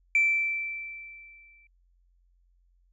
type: tone with exponential decay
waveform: sine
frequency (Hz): 2334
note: D7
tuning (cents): -11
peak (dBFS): -17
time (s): 0.15-1.67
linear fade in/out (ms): 2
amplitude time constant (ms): 330
effects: tanh soft clip ceiling -15 dBFS + added 44 Hz sine -62 dBFS peak until 2.92 s